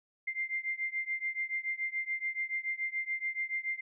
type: beating tone pair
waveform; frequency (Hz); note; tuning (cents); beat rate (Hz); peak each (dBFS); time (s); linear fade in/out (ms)
sine; 2093 / 2100; C7 / C7; 0 / +6; 7; -35 / -36; 0.27-3.81; 10
effects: none